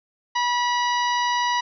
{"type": "harmonic tone", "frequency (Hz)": 972, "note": "B5", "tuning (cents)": -28, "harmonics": [1, 2, 3, 4, 5, 6], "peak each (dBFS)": [-21, -27, -31, -33, -35, -37], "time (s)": [0.35, 1.61], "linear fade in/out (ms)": 10, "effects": []}